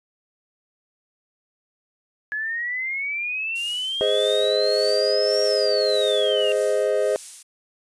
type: exponential two-way sweep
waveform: sine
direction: up then down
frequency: 1692 to 5588 to 2755 Hz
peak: -24 dBFS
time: 2.32-6.52 s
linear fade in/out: 0 ms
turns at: 5.42 s
type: noise with tremolo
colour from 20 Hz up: violet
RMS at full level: -30 dBFS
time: 3.55-7.43 s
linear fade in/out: 10 ms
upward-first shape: triangle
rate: 1.7 Hz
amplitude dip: 75%
type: chord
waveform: triangle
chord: Ab major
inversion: none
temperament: just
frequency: 415.3 / 519.1 / 623 Hz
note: Ab4 / C5 / Eb5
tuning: 0 / -14 / +2 cents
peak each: -21 dBFS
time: 4.01-7.16 s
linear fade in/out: 0 ms
effects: resampled to 22050 Hz